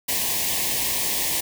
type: band-stop noise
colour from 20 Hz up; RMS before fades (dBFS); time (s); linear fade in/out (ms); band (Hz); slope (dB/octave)
white; -24; 0.08-1.41; 10; 1100 to 1700; 96
effects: none